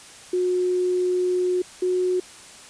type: tone pair in turn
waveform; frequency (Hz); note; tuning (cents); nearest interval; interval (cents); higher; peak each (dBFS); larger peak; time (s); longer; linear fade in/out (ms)
sine; 362.8 / 365.3; F#4 / F#4; -34 / -22; unison; 12; second; -19; neither; 0.33-1.62 / 1.82-2.2; first; 5
effects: white hiss -44 dBFS RMS until 2.69 s + resampled to 22050 Hz